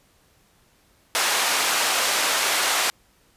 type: band-pass noise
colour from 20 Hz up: pink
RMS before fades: -22 dBFS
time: 1.15-2.9 s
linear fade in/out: 0 ms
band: 800 to 11000 Hz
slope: 12 dB/octave
effects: pink hiss -60 dBFS RMS until 3.36 s + resampled to 32000 Hz